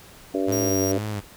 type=harmonic tone; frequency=96 Hz; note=G2; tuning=36 cents flat; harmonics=3 / 4 / 5 / 6 / 7; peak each=-25 / -27 / -29 / -31 / -32 dBFS; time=0.34-0.98 s; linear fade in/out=5 ms
type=tone with vibrato; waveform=sawtooth; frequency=100.4 Hz; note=G2; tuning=42 cents sharp; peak=-23 dBFS; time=0.47-1.21 s; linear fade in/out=20 ms; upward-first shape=sine; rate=2.1 Hz; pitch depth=110 cents each way
type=tone; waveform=sawtooth; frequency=5700 Hz; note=F8; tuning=34 cents sharp; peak=-25 dBFS; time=0.52-0.92 s; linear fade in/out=5 ms
effects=pink hiss -47 dBFS RMS until 1.36 s